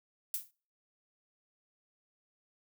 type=noise with exponential decay; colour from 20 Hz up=violet; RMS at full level=-31 dBFS; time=0.34-0.51 s; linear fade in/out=1 ms; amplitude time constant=35 ms; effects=noise-tail reverb RT60 0.4 s tail -24 dB re dry